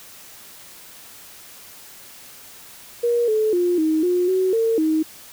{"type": "tone with pitch steps", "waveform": "sine", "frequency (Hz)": [475.1, 433.1, 353.4, 314.6, 357.5, 374.2, 452.9, 314.5], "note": ["A#4", "A4", "F4", "D#4", "F4", "F#4", "A#4", "D#4"], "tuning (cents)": [33, -27, 21, 19, 41, 20, -50, 19], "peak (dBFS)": -16, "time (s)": [3.03, 5.03], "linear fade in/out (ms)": 10, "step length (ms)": 250, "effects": ["white hiss -43 dBFS RMS until 5.32 s"]}